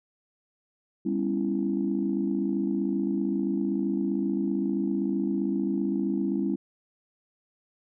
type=chord; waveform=sine; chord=C# half-diminished seventh; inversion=second; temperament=just; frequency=199.57 / 249.5 / 277.2 / 332.6 Hz; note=G3 / B3 / C#4 / E4; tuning=+31 / +18 / 0 / +16 cents; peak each=-28 / -34 / -29 / -29 dBFS; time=1.05-6.56 s; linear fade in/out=10 ms; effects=tanh soft clip ceiling -15 dBFS